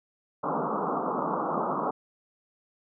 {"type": "band-pass noise", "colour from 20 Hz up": "white", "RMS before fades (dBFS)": -29, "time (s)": [0.43, 1.91], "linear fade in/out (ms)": 10, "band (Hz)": [150, 1300], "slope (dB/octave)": 96, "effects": []}